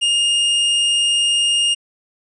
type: tone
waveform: 45% pulse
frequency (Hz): 2835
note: F7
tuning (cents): +25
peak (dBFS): -14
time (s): 0.01-1.75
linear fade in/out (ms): 20
effects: resampled to 22050 Hz